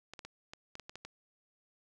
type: clicks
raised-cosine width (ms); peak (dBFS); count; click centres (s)
0.2; -28; 9; 0.136 / 0.192 / 0.25 / 0.535 / 0.754 / 0.797 / 0.895 / 0.956 / 1.05
effects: none